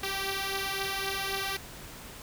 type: beating tone pair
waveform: 5% pulse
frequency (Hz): 388.7 / 392.5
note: G4 / G4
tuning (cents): -15 / +2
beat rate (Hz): 3.8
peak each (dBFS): -21 / -24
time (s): 0.03-1.57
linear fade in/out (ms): 5
effects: pink hiss -45 dBFS RMS until 2.22 s